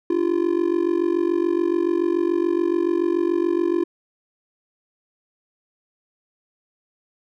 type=tone with amplitude modulation; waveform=triangle; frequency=344 Hz; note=F4; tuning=26 cents flat; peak=-12 dBFS; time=0.1-3.84 s; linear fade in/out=5 ms; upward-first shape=sine; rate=47 Hz; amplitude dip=90%; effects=none